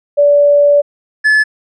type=tone pair in turn; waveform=sine / triangle; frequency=578 / 1724.1 Hz; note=D5 / A6; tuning=-28 / -36 cents; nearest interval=octave + perfect fifth; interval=1892 cents; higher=second; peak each=-5 dBFS; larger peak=neither; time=0.17-0.82 / 1.24-1.44 s; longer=first; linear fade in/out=20 ms; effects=resampled to 24000 Hz